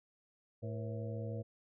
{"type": "harmonic tone with a mistuned harmonic", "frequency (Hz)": 110, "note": "A2", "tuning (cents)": 0, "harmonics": [1, 2, 3, 4, 5, 6], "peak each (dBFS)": [-39, -47, -52, -46, -48, -53], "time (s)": [0.62, 1.43], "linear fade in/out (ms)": 20, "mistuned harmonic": 4, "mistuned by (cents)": 140, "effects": []}